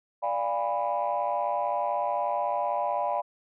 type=chord; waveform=sine; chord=D diminished seventh; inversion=none; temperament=equal with one note detuned; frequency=587.3 / 698.5 / 814.5 / 987.8 Hz; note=D5 / F5 / Ab5 / Cb6; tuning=0 / 0 / -34 / 0 cents; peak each=-30 dBFS; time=0.22-3.22 s; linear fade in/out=20 ms; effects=tanh soft clip ceiling -18 dBFS